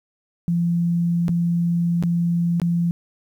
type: tone with dropouts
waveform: sine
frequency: 171.2 Hz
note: F3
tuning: 34 cents flat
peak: -17 dBFS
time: 0.48-2.91 s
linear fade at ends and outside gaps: 0 ms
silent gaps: 1.282-1.292 / 2.026-2.036 / 2.599-2.617 s
effects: 9-bit